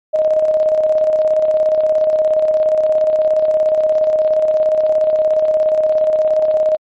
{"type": "tone with tremolo", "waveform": "sine", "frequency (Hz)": 622.3, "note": "D#5", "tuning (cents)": 0, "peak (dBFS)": -9, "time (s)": [0.13, 6.77], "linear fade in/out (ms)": 20, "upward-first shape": "square", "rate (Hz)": 17, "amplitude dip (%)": 40, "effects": ["MP3 32 kbps"]}